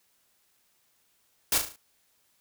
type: noise with echo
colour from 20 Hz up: white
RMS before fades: -24 dBFS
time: 1.52-1.58 s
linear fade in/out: 2 ms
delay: 36 ms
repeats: 5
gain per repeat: -6 dB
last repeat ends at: 1.76 s
effects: white hiss -69 dBFS RMS until 2.4 s